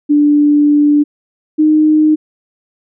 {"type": "tone pair in turn", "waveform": "sine", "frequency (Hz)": [293.7, 307.7], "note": ["D4", "D#4"], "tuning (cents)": [0, -19], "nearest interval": "minor second", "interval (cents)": 81, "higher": "second", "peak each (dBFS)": -6, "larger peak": "neither", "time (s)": [[0.09, 1.04], [1.58, 2.16]], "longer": "first", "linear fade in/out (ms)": 20, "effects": []}